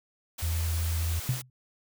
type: noise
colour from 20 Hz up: white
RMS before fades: -38 dBFS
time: 0.38-1.42 s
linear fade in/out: 10 ms
type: tone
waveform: sine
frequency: 82.41 Hz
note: E2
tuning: in tune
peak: -26 dBFS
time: 0.42-1.2 s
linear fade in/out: 10 ms
type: tone with exponential decay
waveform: sine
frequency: 127.2 Hz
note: C3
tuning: 48 cents flat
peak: -20 dBFS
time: 1.29-1.5 s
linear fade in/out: 2 ms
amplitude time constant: 45 ms
effects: none